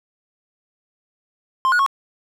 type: tone with pitch steps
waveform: triangle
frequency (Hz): 1052 / 1452 / 1098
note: C6 / F#6 / C#6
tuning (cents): +9 / -33 / -17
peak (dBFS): -12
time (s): 1.65-1.863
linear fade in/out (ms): 0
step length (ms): 71
effects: none